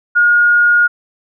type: tone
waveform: sine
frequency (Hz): 1432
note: F6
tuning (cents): +43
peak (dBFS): -7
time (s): 0.15-0.88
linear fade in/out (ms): 20
effects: none